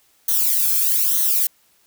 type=noise with flanger; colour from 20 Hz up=violet; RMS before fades=-18 dBFS; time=0.28-1.47 s; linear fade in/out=5 ms; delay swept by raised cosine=0.4 to 1.06 ms; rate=1.1 Hz; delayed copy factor=-0.9; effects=white hiss -59 dBFS RMS until 1.86 s